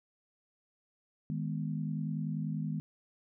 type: chord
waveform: sine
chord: G# minor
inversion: second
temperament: equal with one note detuned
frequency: 157.19 / 207.7 / 246.9 Hz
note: D#3 / G#3 / B3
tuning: +18 / 0 / 0 cents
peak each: -34 / -38 / -40 dBFS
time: 1.3-2.8 s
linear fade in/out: 0 ms
effects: none